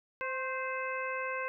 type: harmonic tone with a mistuned harmonic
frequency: 519 Hz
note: C5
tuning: 14 cents flat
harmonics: 1 / 2 / 3 / 4 / 5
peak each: -38 / -38 / -39 / -41 / -42 dBFS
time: 0.21-1.48 s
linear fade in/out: 0 ms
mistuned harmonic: 2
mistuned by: +39 cents
effects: none